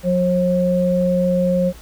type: tone pair together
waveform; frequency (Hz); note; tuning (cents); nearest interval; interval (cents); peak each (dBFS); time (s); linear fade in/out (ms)
sine; 180.7 / 537.6; F#3 / C5; -41 / +47; octave + perfect fifth; 1888; -17; 0.03-1.73; 50
effects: added 60 Hz sine -40 dBFS peak until 1.81 s + pink hiss -44 dBFS RMS until 1.81 s